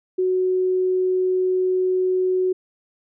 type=tone; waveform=sine; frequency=370 Hz; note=F#4; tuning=in tune; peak=-17 dBFS; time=0.18-2.53 s; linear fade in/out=10 ms; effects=none